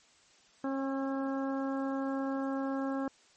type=harmonic tone with a mistuned harmonic; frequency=270.8 Hz; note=C#4; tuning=40 cents flat; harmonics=1 / 2 / 3 / 4 / 5 / 6; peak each=-32 / -38 / -42 / -44 / -46 / -48 dBFS; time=0.64-3.08 s; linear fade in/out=2 ms; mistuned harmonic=5; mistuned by=-17 cents; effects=white hiss -63 dBFS RMS until 3.36 s + MP3 32 kbps